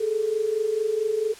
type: tone pair together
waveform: sine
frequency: 415.5 / 440 Hz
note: G#4 / A4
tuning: +1 / 0 cents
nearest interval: minor second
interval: 99 cents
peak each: -27 / -23 dBFS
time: 0-1.34 s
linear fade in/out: 10 ms
effects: white hiss -45 dBFS RMS until 1.39 s + low-pass 9000 Hz 12 dB/octave